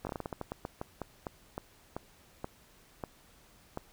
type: slowing click train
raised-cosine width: 1 ms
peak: -22 dBFS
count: 19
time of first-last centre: 0.05-3.774 s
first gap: 19 ms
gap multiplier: 1.24
effects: pink hiss -61 dBFS RMS until 3.92 s